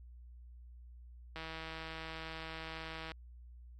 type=click train; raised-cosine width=0.3 ms; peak=-28 dBFS; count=284; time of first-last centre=1.36-3.118 s; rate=161 Hz; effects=added 60 Hz sine -51 dBFS peak until 3.79 s + AAC 64 kbps